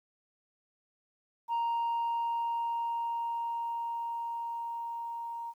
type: tone with level ramp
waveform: sine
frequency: 932.3 Hz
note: A#5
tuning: in tune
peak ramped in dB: -25 to -36 dBFS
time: 1.48-5.54 s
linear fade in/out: 50 ms
effects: tanh soft clip ceiling -27 dBFS + 11-bit